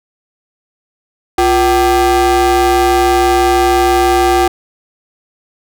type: ring-modulated tone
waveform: square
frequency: 207.7 Hz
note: G#3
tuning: in tune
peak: -6 dBFS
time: 1.38-4.48 s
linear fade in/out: 5 ms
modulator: 560 Hz
effects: none